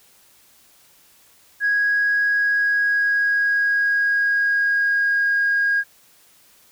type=tone with pitch glide; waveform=sine; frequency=1654 to 1632.2 Hz; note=G#6 to G#6; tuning=-8 to -31 cents; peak=-15 dBFS; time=1.6-5.84 s; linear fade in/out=50 ms; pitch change=-23 cents; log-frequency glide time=2.28-5.34 s; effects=tanh soft clip ceiling -12 dBFS + white hiss -54 dBFS RMS until 6.71 s